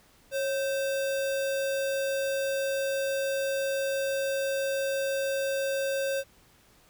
sine tone with sample-and-hold, 547 Hz, C#5, 23 cents flat, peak -26 dBFS, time 0.31-6.24 s, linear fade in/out 50 ms, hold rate 2100 Hz, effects pink hiss -60 dBFS RMS until 6.89 s

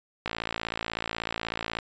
click train, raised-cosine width 0.3 ms, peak -13 dBFS, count 87, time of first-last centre 0.26-1.788 s, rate 56.3 Hz, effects resampled to 16000 Hz

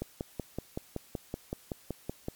click train, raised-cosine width 2 ms, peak -20 dBFS, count 13, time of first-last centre 0.02-2.284 s, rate 5.3 Hz, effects white hiss -58 dBFS RMS until 2.35 s + MP3 96 kbps

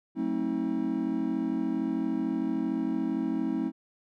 triangle chord, F# diminished seventh, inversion none, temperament just, 185 / 222 / 266.4 / 319.7 Hz, F#3 / A3 / C4 / Eb4, 0 / +16 / +31 / +47 cents, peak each -35 / -31 / -29 / -29 dBFS, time 0.15-3.72 s, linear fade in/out 50 ms, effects none

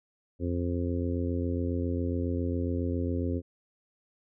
harmonic tone, 87.3 Hz, F2, in tune, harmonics 1 / 2 / 3 / 4 / 5 / 6, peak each -30 / -40 / -32 / -37 / -38 / -40 dBFS, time 0.39-3.42 s, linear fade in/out 50 ms, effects none

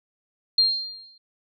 sine tone with exponential decay, 4199 Hz, C8, 5 cents sharp, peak -13 dBFS, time 0.58-1.18 s, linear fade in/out 5 ms, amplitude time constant 130 ms, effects none

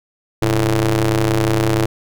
sawtooth ring-modulated tone, 106.3 Hz, G#2, 41 cents sharp, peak -7 dBFS, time 0.42-1.86 s, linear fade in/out 5 ms, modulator 228 Hz, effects none

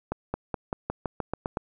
accelerating click train, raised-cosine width 1 ms, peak -14 dBFS, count 10, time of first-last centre 0.12-1.572 s, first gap 220 ms, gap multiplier 0.92, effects none

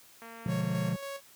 click train, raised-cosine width 0.5 ms, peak -33 dBFS, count 163, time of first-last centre 0.22-0.927 s, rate 229 Hz
triangle chord, B diminished seventh, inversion none, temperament equal, 123.47 / 146.83 / 174.61 / 207.7 Hz, B2 / D3 / F3 / Ab3, 0 / 0 / 0 / 0 cents, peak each -32 / -33 / -29 / -35 dBFS, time 0.46-0.96 s, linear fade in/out 0 ms
sawtooth tone with tremolo, 554.4 Hz, C#5, in tune, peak -33 dBFS, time 0.47-1.21 s, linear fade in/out 50 ms, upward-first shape square, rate 3.6 Hz, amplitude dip 35%
effects white hiss -57 dBFS RMS until 1.35 s + high-pass 80 Hz 12 dB/octave

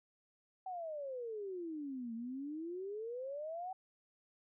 sine exponential two-way sweep, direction down then up, 766 to 224.2 to 766 Hz, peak -40 dBFS, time 0.66-3.73 s, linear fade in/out 5 ms, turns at 2.14 s, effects none

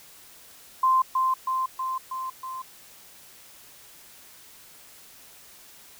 sine tone with echo, 1042 Hz, C6, 7 cents flat, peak -17 dBFS, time 0.83-1.02 s, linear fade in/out 5 ms, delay 320 ms, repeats 5, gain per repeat -3 dB, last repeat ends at 2.62 s, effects white hiss -50 dBFS RMS until 5.99 s

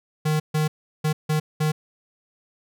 square tone bursts at uneven times, 154 Hz, D#3, 17 cents flat, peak -20 dBFS, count 5, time 0.25-0.4 / 0.54-0.68 / 1.04-1.13 / 1.29-1.4 / 1.6-1.72 s, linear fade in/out 10 ms, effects none

